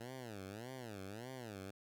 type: tone with vibrato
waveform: 10% pulse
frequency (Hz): 111.8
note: A2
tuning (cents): +28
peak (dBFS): -38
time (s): 0-1.71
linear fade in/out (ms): 10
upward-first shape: sine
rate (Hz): 1.7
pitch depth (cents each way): 280
effects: none